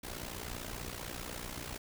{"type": "noise with amplitude modulation", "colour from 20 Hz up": "pink", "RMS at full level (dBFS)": -39, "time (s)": [0.03, 1.78], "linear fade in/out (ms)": 10, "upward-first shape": "sine", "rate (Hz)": 60.2, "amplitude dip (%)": 75, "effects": []}